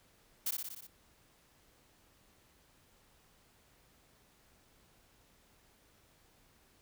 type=noise with echo; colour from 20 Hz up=blue; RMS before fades=-34 dBFS; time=0.46-0.51 s; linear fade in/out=5 ms; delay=60 ms; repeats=6; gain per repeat=-3 dB; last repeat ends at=0.87 s; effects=pink hiss -67 dBFS RMS until 6.81 s